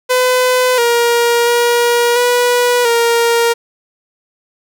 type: tone with pitch steps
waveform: sawtooth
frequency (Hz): 505 / 472.5 / 476.6 / 488.2 / 467.4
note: B4 / A#4 / A#4 / B4 / A#4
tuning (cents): +39 / +23 / +38 / -20 / +5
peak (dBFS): -6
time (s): 0.09-3.54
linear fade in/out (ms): 20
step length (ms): 690
effects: none